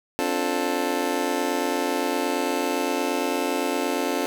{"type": "chord", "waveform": "25% pulse", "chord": "D minor seventh", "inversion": "third", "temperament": "just", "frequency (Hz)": [264.3, 293.7, 352.4, 440.5], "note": ["C4", "D4", "F4", "A4"], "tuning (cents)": [18, 0, 16, 2], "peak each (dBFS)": -25, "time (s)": [0.19, 4.26], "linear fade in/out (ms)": 0, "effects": []}